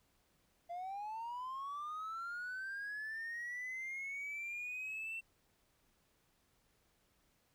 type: linear sweep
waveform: triangle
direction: up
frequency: 680 to 2703 Hz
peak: -38 dBFS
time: 0.69-5.21 s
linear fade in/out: 20 ms
effects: tanh soft clip ceiling -36 dBFS + pink hiss -75 dBFS RMS until 7.54 s